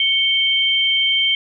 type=tone pair together; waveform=sine; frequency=2216 / 3134 Hz; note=C#7 / G7; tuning=-1 / -1 cents; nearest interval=tritone; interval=600 cents; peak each=-20 / -15 dBFS; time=0-1.35 s; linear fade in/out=2 ms; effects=none